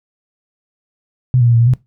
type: tone with pitch steps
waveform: sine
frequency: 127.1 / 119.8 / 118.5 / 115.9 / 118 / 127.1 Hz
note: C3 / A#2 / A#2 / A#2 / A#2 / C3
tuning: -50 / +48 / +29 / -10 / +22 / -50 cents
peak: -8 dBFS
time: 1.34-1.736 s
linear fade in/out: 0 ms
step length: 66 ms
effects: noise-tail reverb RT60 0.2 s tail -20 dB re dry